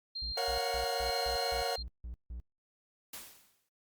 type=tone with tremolo; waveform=sine; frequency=4186 Hz; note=C8; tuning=in tune; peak=-36 dBFS; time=0.15-1.83 s; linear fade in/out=10 ms; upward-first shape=square; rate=1.1 Hz; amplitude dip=30%
type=tone bursts; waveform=triangle; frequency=59.6 Hz; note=A#1; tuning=39 cents sharp; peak=-37 dBFS; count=9; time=0.22-2.4 s; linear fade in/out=0 ms; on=100 ms; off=160 ms
type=chord; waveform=40% pulse; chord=Gb major seventh; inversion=first; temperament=equal with one note detuned; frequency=466.2 / 554.4 / 709.8 / 740 Hz; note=Bb4 / Db5 / F5 / Gb5; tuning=0 / 0 / +28 / 0 cents; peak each=-37 dBFS; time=0.37-1.76 s; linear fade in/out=5 ms
type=noise with exponential decay; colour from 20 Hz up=white; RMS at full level=-42 dBFS; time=3.13-3.69 s; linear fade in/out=5 ms; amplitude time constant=120 ms
effects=Opus 48 kbps